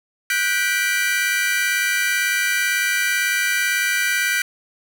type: chord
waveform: 40% pulse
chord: G major seventh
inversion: third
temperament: just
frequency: 1470 / 1568 / 1960 / 2352 Hz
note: F#6 / G6 / B6 / D7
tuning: -12 / 0 / -14 / +2 cents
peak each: -23 dBFS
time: 0.3-4.42 s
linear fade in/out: 2 ms
effects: none